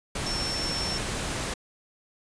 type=tone in noise; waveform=sine; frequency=5410 Hz; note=E8; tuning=44 cents sharp; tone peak=-30 dBFS; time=0.26-0.98 s; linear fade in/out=5 ms; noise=pink; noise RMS=-31 dBFS; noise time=0.15-1.54 s; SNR=-2 dB; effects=resampled to 22050 Hz